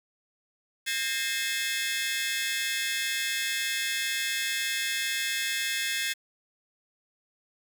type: tone cluster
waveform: sawtooth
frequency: 1604 / 1839 / 2109 / 2591 / 3426 Hz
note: G6 / A#6 / C7 / E7 / A7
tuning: +39 / -24 / +13 / -30 / -47 cents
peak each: -31 dBFS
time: 0.86-6.14 s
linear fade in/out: 20 ms
effects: 8-bit